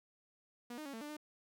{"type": "tone with pitch steps", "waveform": "sawtooth", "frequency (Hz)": [240.9, 306.6, 277.8, 224.8, 295.6, 301.7], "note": ["B3", "D#4", "C#4", "A3", "D4", "D4"], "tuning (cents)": [-43, -25, 4, 37, 11, 47], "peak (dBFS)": -40, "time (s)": [0.7, 1.168], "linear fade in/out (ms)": 5, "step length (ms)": 78, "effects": []}